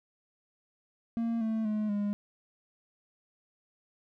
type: tone with pitch steps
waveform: triangle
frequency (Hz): 230.5 / 221.6 / 213.1 / 204.9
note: A#3 / A3 / G#3 / G#3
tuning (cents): -19 / +13 / +45 / -23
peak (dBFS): -26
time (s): 1.17-2.13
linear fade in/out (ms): 0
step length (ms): 240
effects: none